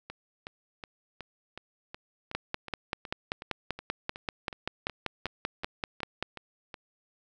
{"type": "two click trains", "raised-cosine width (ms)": 0.3, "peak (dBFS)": [-14, -24], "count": [21, 19], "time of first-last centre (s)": [[2.35, 6.226], [0.1, 6.742]], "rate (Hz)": [5.16, 2.71], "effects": []}